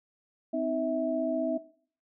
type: tone cluster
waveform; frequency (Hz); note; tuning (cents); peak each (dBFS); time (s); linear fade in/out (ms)
sine; 257.6 / 312.8 / 651; C4 / D#4 / E5; -27 / +9 / -22; -32 / -33 / -30; 0.53-1.58; 10
effects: noise-tail reverb RT60 0.5 s tail -17 dB re dry